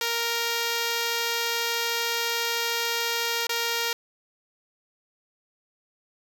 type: tone with dropouts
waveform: 5% pulse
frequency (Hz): 466.2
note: A#4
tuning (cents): 0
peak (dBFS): -13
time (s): 0.01-3.93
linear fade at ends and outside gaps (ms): 2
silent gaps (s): 3.469-3.493
effects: none